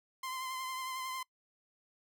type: tone with vibrato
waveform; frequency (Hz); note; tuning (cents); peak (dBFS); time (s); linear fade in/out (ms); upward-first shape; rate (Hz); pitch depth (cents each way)
sawtooth; 1038; C6; -14; -34; 0.23-1.23; 5; triangle; 11; 32
effects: noise-tail reverb RT60 0.1 s tail -24 dB re dry